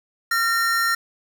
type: tone pair together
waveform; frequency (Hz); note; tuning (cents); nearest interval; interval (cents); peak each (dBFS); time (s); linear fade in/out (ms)
square; 1374 / 1834.1; F6 / A#6; -29 / -29; perfect fourth; 500; -22; 0.31-0.95; 5
effects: 7-bit